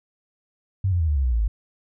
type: tone with pitch steps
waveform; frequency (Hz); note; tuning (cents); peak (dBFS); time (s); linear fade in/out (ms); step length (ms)
sine; 96 / 88.03 / 80.73 / 74.03 / 67.88 / 62.25 / 57.08 / 52.34; G2 / F2 / E2 / D2 / C#2 / B1 / A#1 / G#1; -36 / +14 / -36 / +14 / -36 / +14 / -36 / +14; -18; 0.84-1.48; 5; 80
effects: none